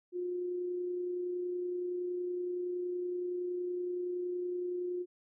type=tone with amplitude modulation; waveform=sine; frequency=357.1 Hz; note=F4; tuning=39 cents sharp; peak=-32 dBFS; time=0.12-5.06 s; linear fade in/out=50 ms; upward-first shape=sine; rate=30.7 Hz; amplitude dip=25%; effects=none